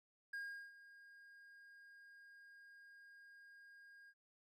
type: tone with ADSR envelope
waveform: triangle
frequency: 1623 Hz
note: G#6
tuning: 40 cents flat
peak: -40 dBFS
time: 0.33-4.14 s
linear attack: 7 ms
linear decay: 380 ms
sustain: -17 dB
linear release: 54 ms
effects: MP3 64 kbps